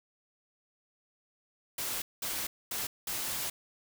white noise bursts at uneven times, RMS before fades -35 dBFS, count 4, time 1.78-2.02 / 2.22-2.47 / 2.71-2.87 / 3.07-3.5 s, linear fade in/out 5 ms, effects none

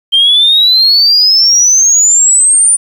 sine exponential sweep, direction up, 3136 to 9397 Hz, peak -3 dBFS, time 0.12-2.77 s, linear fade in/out 20 ms, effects tanh soft clip ceiling 0 dBFS + 7-bit

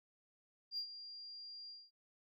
sine tone with ADSR envelope, 4780 Hz, D8, 30 cents sharp, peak -36 dBFS, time 0.71-1.91 s, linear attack 67 ms, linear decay 84 ms, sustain -12 dB, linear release 220 ms, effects tanh soft clip ceiling -32 dBFS

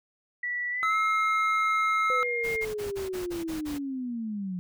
sine tone with pitch glide, 1950 to 2126 Hz, B6 to C7, -23 to +27 cents, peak -28 dBFS, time 0.43-2.65 s, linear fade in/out 5 ms, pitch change +150 cents, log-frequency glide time 0.71-0.97 s
triangle tone, 1301 Hz, E6, 23 cents flat, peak -22 dBFS, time 0.83-2.23 s, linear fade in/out 0 ms
sine linear sweep, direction down, 510 to 175.9 Hz, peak -30 dBFS, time 2.1-4.59 s, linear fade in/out 0 ms
pink noise bursts, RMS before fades -41 dBFS, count 8, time 2.43-3.788 s, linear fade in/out 20 ms, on 140 ms, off 34 ms
effects none

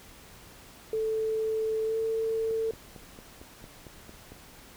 sine tone with pitch glide, 440 to 447.2 Hz, A4 to A4, 0 to +28 cents, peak -26 dBFS, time 0.93-2.71 s, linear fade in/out 2 ms, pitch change +28 cents, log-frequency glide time 1.85-1.97 s
click train, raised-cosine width 2 ms, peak -32 dBFS, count 9, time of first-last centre 2.51-4.32 s, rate 4.42 Hz
effects pink hiss -51 dBFS RMS until 4.76 s

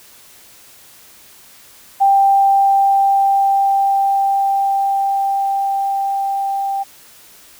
sine tone with level ramp, 788 Hz, G5, 9 cents sharp, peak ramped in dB -8 to -17 dBFS, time 2-6.84 s, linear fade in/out 20 ms, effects white hiss -44 dBFS RMS until 7.59 s

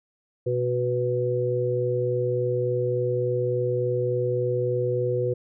harmonic tone, 123.47 Hz, B2, in tune, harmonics 1 / 3 / 4, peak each -27 / -27 / -25 dBFS, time 0.46-5.34 s, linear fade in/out 10 ms, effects none

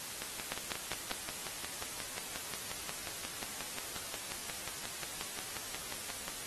two click trains, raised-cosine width 0.2 ms, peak -16 / -20 dBFS, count 4 / 35, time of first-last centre 0.52-1.115 / 0.22-6.281 s, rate 5.04 / 5.61 Hz, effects white hiss -43 dBFS RMS until 6.46 s + AAC 32 kbps

